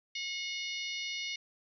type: harmonic tone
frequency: 724 Hz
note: F#5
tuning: 38 cents flat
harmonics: 3 / 4 / 5 / 6 / 7 / 8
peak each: -39 / -41 / -43 / -45 / -46 / -47 dBFS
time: 0.15-1.36 s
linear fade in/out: 5 ms
effects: none